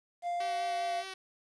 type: tone with pitch glide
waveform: triangle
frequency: 698 to 693.2 Hz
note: F5 to F5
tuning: -1 to -13 cents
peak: -29 dBFS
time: 0.22-1.04 s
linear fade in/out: 50 ms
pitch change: -12 cents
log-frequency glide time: 0.7-0.86 s
type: tone with vibrato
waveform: 5% pulse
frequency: 380 Hz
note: F#4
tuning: 46 cents sharp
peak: -29 dBFS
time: 0.4-1.14 s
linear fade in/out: 5 ms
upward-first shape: sine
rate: 5 Hz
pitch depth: 17 cents each way
effects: resampled to 22050 Hz + 10-bit